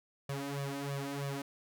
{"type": "tone with flanger", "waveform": "sawtooth", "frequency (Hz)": 140, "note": "C#3", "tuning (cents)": 18, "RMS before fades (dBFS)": -38, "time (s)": [0.29, 1.42], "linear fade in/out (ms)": 5, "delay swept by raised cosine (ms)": [1.7, 3.3], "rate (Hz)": 3.1, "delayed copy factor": 1, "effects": []}